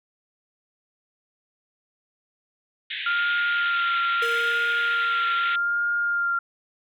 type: band-pass noise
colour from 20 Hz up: white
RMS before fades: -32 dBFS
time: 2.9-5.56 s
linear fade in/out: 5 ms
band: 1600 to 3700 Hz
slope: 96 dB/octave
type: tone with vibrato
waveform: sine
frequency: 1396.9 Hz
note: F6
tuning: in tune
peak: -21 dBFS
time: 3.06-6.39 s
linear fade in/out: 5 ms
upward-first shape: sine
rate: 0.79 Hz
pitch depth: 21 cents each way
type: tone with exponential decay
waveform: square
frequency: 466.2 Hz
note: A#4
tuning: in tune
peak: -28 dBFS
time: 4.22-5.93 s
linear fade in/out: 5 ms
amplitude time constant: 370 ms
effects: none